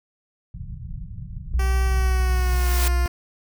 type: low-pass noise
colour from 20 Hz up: pink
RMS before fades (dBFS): -34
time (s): 0.54-2.63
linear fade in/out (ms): 2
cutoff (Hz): 170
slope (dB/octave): 48
type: tone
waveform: sine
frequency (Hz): 61.74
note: B1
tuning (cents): 0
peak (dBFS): -17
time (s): 1.54-3.06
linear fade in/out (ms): 0
type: tone with pitch glide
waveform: 10% pulse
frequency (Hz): 384.8 to 350.8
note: G4 to F4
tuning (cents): -32 to +8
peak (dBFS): -21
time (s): 1.59-3.08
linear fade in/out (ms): 5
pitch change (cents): -160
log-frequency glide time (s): 1.85-2.95
type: noise with exponential growth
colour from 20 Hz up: white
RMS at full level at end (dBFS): -25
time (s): 1.91-2.88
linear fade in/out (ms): 1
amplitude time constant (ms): 210
effects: none